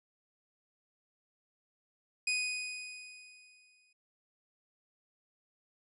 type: tone with exponential decay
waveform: sawtooth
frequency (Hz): 2489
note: D#7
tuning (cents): 0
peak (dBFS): -25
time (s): 2.27-3.93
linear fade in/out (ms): 5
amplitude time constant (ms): 360
effects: resampled to 24000 Hz